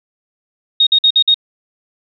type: tone bursts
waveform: sine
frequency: 3729 Hz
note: A#7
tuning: in tune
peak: -7 dBFS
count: 5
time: 0.8-1.344 s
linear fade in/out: 5 ms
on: 68 ms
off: 51 ms
effects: none